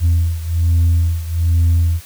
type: beating tone pair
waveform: sine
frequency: 83.6 / 84.8 Hz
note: E2 / E2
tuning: +25 / +50 cents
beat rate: 1.2 Hz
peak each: -12 / -15 dBFS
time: 0-2.01 s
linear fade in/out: 50 ms
effects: tanh soft clip ceiling -8 dBFS + white hiss -40 dBFS RMS until 2.05 s